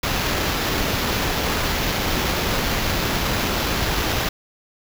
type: noise with sample-and-hold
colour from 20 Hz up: pink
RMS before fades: -22 dBFS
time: 0.03-4.29 s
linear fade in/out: 5 ms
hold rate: 8820 Hz
effects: none